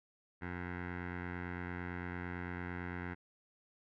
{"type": "tone with low-pass filter", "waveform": "15% pulse", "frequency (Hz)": 88.9, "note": "F2", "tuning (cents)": 31, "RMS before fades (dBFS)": -42, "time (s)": [0.41, 3.15], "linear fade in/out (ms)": 20, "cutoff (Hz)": 1800, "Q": 5.3, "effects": []}